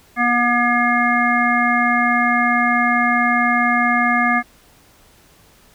harmonic tone with a mistuned harmonic, 241.4 Hz, B3, 39 cents flat, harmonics 1 / 3 / 5 / 7 / 9, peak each -20 / -20 / -20 / -20 / -20 dBFS, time 0.16-4.43 s, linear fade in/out 50 ms, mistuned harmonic 9, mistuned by -33 cents, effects pink hiss -51 dBFS RMS until 5.74 s

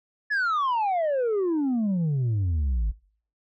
sine exponential sweep, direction down, 1746 to 49 Hz, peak -19 dBFS, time 0.3-2.92 s, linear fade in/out 20 ms, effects noise-tail reverb RT60 0.5 s tail -24 dB re dry + tanh soft clip ceiling -21 dBFS

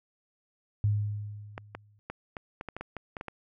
sine tone with exponential decay, 104 Hz, G#2, 3 cents sharp, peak -21 dBFS, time 0.84-1.99 s, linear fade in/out 0 ms, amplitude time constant 250 ms
clicks, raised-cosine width 0.5 ms, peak -22 dBFS, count 12, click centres 1.579 / 1.75 / 2.1 / 2.368 / 2.611 / 2.687 / 2.766 / 2.81 / 2.967 / 3.168 / 3.211 / 3.283 s
effects none

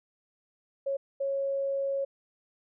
sine tone bursts at uneven times, 550 Hz, C#5, 14 cents flat, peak -27 dBFS, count 2, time 0.86-0.97 / 1.2-2.05 s, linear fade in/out 10 ms, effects none

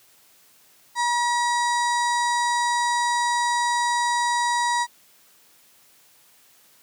harmonic tone with a mistuned harmonic, 960 Hz, B5, 49 cents flat, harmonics 1 / 2 / 4 / 5 / 6 / 7 / 8 / 9 / 10, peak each -21 / -27 / -33 / -35 / -37 / -38 / -39 / -40 / -41 dBFS, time 0.95-4.87 s, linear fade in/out 50 ms, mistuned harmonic 7, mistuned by +26 cents, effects white hiss -56 dBFS RMS until 6.82 s + high-pass 100 Hz 12 dB/octave

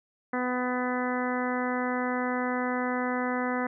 harmonic tone, 250 Hz, B3, 21 cents sharp, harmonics 1 / 2 / 3 / 4 / 5 / 6 / 7 / 8, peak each -30 / -33 / -35 / -36 / -37 / -38 / -38 / -39 dBFS, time 0.33-3.67 s, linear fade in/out 5 ms, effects none

